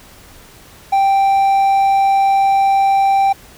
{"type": "tone", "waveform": "triangle", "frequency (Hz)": 784, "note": "G5", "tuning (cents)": 0, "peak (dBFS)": -8, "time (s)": [0.92, 3.33], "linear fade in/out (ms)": 10, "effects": ["pink hiss -42 dBFS RMS until 3.57 s"]}